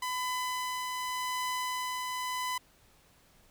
sawtooth tone with tremolo, 1005 Hz, B5, 30 cents sharp, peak -27 dBFS, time 0.02-2.58 s, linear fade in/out 5 ms, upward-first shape triangle, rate 0.86 Hz, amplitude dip 30%, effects pink hiss -63 dBFS RMS until 3.5 s

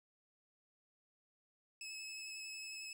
20% pulse tone with vibrato, 2590 Hz, E7, 31 cents flat, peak -40 dBFS, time 1.81-2.93 s, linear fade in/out 2 ms, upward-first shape triangle, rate 11 Hz, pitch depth 20 cents each way, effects none

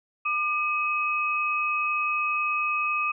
sine tone pair together, 1202 / 2547 Hz, D6 / D#7, +40 / +40 cents, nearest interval octave + minor second, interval 1300 cents, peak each -26 dBFS, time 0.25-3.12 s, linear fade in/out 10 ms, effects none

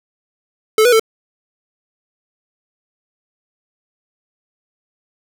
square tone with pitch steps, 435.3 / 489.8 / 444.5 Hz, A4 / B4 / A4, -19 / -14 / +18 cents, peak -9 dBFS, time 0.78-0.996 s, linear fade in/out 2 ms, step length 72 ms, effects none

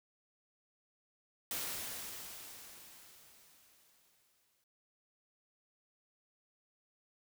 white noise with exponential decay, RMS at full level -38 dBFS, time 1.51-4.64 s, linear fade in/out 2 ms, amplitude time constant 680 ms, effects none

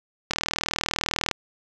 click train, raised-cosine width 0.2 ms, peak -6 dBFS, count 41, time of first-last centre 0.31-1.313 s, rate 39.9 Hz, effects none

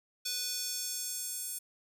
square tone with high-pass filter sweep, 493.9 Hz, B4, in tune, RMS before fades -37 dBFS, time 0.25-1.59 s, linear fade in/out 10 ms, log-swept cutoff 4400 to 9000 Hz, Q 1.7, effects none

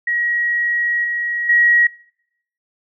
sine tone with level steps, 1903 Hz, A#6, 35 cents sharp, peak -16 / -19 / -10 dBFS, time 0.07-1.87 s, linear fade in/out 5 ms, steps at 1.04 / 1.49 s, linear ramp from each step 5 ms, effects noise-tail reverb RT60 0.8 s tail -26 dB re dry

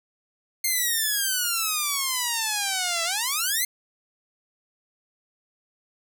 5% pulse exponential two-way sweep, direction down then up, 2131 to 659 to 2131 Hz, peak -12 dBFS, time 0.64-3.65 s, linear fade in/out 5 ms, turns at 3.04 s, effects none

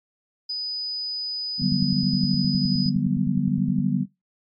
sine tone, 4980 Hz, D#8, 1 cent sharp, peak -25 dBFS, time 0.49-2.9 s, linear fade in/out 10 ms
sine chord, G major seventh, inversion second, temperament just, 147 / 183.75 / 196 / 245 Hz, D3 / F#3 / G3 / B3, +2 / -12 / 0 / -14 cents, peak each -25 dBFS, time 1.58-4.06 s, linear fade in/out 50 ms
click train, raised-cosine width 5 ms, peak -22 dBFS, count 22, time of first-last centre 1.62-3.789 s, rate 9.68 Hz
effects noise-tail reverb RT60 0.2 s tail -20 dB re dry + MP3 48 kbps

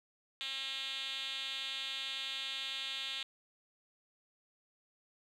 5% pulse tone with band-pass filter, 269.1 Hz, C4, 49 cents sharp, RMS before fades -40 dBFS, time 0.41-3.23 s, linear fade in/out 0 ms, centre 3600 Hz, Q 4.2, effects none

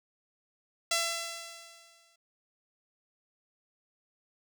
5% pulse tone with exponential decay, 673 Hz, E5, 36 cents sharp, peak -14 dBFS, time 0.91-2.16 s, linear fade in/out 5 ms, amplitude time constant 270 ms, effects none

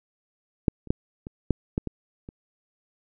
clicks, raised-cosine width 3 ms, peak -6 / -29 / -8 / -23 / -7 / -11 / -17 / -26 dBFS, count 8, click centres 0.682 / 0.873 / 0.905 / 1.269 / 1.507 / 1.779 / 1.873 / 2.289 s, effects none

